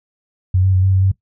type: tone with pitch steps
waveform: sine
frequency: 92.4 / 95 / 92.8 / 95.6 / 94.6 / 96 Hz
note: F#2 / F#2 / F#2 / G2 / F#2 / G2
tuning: -2 / +46 / +6 / -43 / +39 / -36 cents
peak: -11 dBFS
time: 0.54-1.116 s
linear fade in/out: 5 ms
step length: 96 ms
effects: noise-tail reverb RT60 0.1 s tail -17 dB re dry